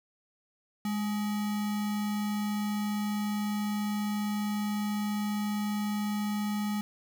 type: tone with sample-and-hold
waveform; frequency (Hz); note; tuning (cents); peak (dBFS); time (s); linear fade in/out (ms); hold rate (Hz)
sine; 207.7; G#3; 0; -28; 0.85-6.81; 2; 1050
effects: none